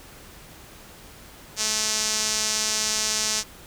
sawtooth tone with band-pass filter, 216.4 Hz, A3, 29 cents flat, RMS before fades -25 dBFS, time 1.56-3.44 s, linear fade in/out 50 ms, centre 6100 Hz, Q 2.4, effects pink hiss -46 dBFS RMS until 3.66 s

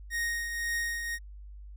45% pulse tone with tremolo, 1864.7 Hz, A#6, in tune, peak -28 dBFS, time 0.1-1.19 s, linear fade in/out 50 ms, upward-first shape triangle, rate 1.9 Hz, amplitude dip 50%, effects added 50 Hz sine -43 dBFS peak until 1.76 s

